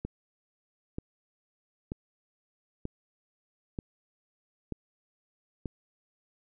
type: click train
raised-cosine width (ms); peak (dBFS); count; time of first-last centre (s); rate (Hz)
3; -21; 7; 0.05-5.657; 1.07
effects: none